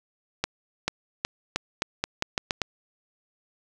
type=accelerating click train; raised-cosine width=0.2 ms; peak=-7 dBFS; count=10; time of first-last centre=0.44-2.617 s; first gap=440 ms; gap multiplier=0.84; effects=none